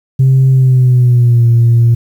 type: tone with pitch glide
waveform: sine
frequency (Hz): 132.4 to 117.28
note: C3 to A#2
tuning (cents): +21 to +11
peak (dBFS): -3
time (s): 0.19-1.95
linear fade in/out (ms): 10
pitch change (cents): -210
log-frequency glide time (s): 0.5-1.46
effects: tanh soft clip ceiling -2 dBFS + 7-bit